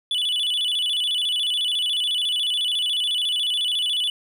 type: tone with vibrato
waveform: triangle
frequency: 3200 Hz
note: G7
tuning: 35 cents sharp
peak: -19 dBFS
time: 0.11-4.1 s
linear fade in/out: 2 ms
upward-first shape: square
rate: 14 Hz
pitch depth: 130 cents each way
effects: none